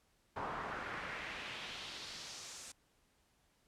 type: noise with band-pass filter sweep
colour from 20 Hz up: brown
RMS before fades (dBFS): -45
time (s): 0.36-2.72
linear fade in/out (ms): 5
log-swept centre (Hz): 1000 to 7800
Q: 1.8
effects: pink hiss -74 dBFS RMS until 3.67 s + low-pass 12000 Hz 12 dB/octave